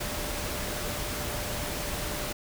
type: tone in noise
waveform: sine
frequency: 593 Hz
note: D5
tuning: 17 cents sharp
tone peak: -41 dBFS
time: 0-2.33 s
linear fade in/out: 10 ms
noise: pink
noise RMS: -33 dBFS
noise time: 0-2.33 s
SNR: -11 dB
effects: none